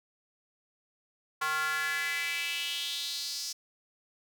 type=tone with high-pass filter sweep; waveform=square; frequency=154.6 Hz; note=D#3; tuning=11 cents flat; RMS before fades=-33 dBFS; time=1.41-3.53 s; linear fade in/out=10 ms; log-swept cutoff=1200 to 5400 Hz; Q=4; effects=none